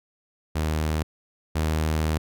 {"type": "tone pair in turn", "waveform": "sawtooth", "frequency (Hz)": [77.78, 78.28], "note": ["D#2", "D#2"], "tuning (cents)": [0, 11], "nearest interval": "unison", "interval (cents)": 11, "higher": "second", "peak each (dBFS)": [-19, -18], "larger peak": "second", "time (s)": [[0.55, 1.03], [1.55, 2.18]], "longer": "second", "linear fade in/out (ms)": 10, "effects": []}